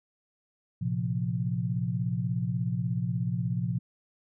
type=chord; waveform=sine; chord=Bb suspended second; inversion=none; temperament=equal with one note detuned; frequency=114.21 / 130.81 / 174.61 Hz; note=Bb2 / C3 / F3; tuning=-35 / 0 / 0 cents; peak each=-31 dBFS; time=0.81-3.79 s; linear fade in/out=10 ms; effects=none